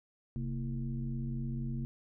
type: tone with frequency modulation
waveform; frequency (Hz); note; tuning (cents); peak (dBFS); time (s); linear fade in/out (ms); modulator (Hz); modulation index
sine; 133; C3; +29; -33; 0.36-1.85; 0; 96.6; 1.1
effects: none